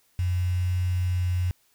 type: tone with quantisation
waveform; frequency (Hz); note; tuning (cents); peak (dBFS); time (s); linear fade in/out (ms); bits
sine; 90.1; F#2; -45; -22; 0.19-1.51; 0; 7
effects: white hiss -65 dBFS RMS until 1.74 s